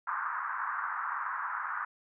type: band-pass noise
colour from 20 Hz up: pink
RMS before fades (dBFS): -35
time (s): 0.07-1.85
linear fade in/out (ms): 5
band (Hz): 990 to 1600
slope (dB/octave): 48
effects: none